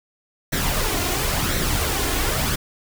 pink noise with flanger, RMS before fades -22 dBFS, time 0.52-2.56 s, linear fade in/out 10 ms, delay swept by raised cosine 0.51 to 2.91 ms, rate 0.96 Hz, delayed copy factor +0.5, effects none

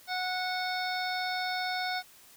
harmonic tone with a mistuned harmonic, 735 Hz, F#5, 12 cents flat, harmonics 1 / 2 / 3 / 5 / 6 / 7, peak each -33 / -36 / -38 / -40 / -41 / -41 dBFS, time 0.07-2.03 s, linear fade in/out 50 ms, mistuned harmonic 7, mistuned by +51 cents, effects white hiss -56 dBFS RMS until 2.36 s

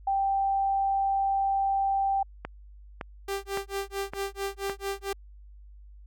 sine tone, 784 Hz, G5, in tune, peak -23 dBFS, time 0.07-2.23 s, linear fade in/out 5 ms
click train, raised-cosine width 0.5 ms, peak -18 dBFS, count 5, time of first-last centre 2.45-4.697 s, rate 1.78 Hz
sawtooth tone with tremolo, 394.6 Hz, G4, 11 cents sharp, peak -24 dBFS, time 3.28-5.13 s, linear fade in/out 5 ms, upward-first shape sine, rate 4.5 Hz, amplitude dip 100%
effects added 50 Hz sine -46 dBFS peak until 6.06 s

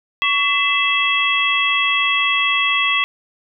sine tone cluster, 1126 / 2020 / 2644 / 3289 Hz, C#6 / B6 / E7 / G#7, +27 / +39 / +5 / -18 cents, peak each -21 / -21 / -18 / -21 dBFS, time 0.22-3.04 s, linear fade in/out 0 ms, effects none

